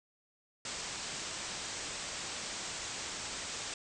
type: low-pass noise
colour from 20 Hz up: white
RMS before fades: -41 dBFS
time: 0.65-3.74 s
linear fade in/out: 2 ms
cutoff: 8300 Hz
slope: 96 dB/octave
effects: none